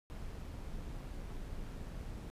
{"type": "noise with amplitude modulation", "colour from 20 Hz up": "brown", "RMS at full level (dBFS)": -42, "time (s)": [0.1, 2.3], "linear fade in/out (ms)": 0, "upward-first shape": "sine", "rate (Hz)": 177, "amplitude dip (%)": 35, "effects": ["resampled to 32000 Hz"]}